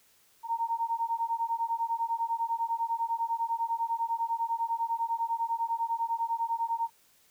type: beating tone pair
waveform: sine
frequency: 916 / 926 Hz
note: A#5 / A#5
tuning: -31 / -12 cents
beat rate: 10 Hz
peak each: -31 dBFS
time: 0.43-6.9 s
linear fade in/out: 50 ms
effects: white hiss -64 dBFS RMS until 7.3 s